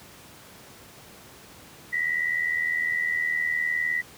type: tone pair together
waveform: sine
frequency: 1900 / 1979.7 Hz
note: A#6 / B6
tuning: +33 / +4 cents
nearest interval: minor second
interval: 71 cents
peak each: -28 / -25 dBFS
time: 1.92-4.02 s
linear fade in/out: 20 ms
effects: pink hiss -48 dBFS RMS until 4.17 s + high-pass 80 Hz 12 dB/octave